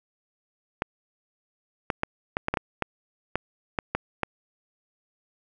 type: clicks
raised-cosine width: 0.5 ms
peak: -9 dBFS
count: 12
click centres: 0.821 / 1.902 / 2.034 / 2.369 / 2.484 / 2.54 / 2.572 / 2.823 / 3.356 / 3.788 / 3.95 / 4.233 s
effects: none